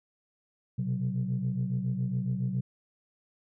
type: tone cluster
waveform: sine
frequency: 124.2 / 131.4 / 186.8 Hz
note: B2 / C3 / F#3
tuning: +10 / +8 / +17 cents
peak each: -31 dBFS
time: 0.78-2.61 s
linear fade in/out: 10 ms
effects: tanh soft clip ceiling -21 dBFS